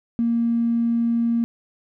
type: tone with tanh clipping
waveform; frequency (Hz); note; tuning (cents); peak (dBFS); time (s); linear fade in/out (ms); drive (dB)
triangle; 233.1; A#3; 0; -17; 0.19-1.44; 0; 2
effects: none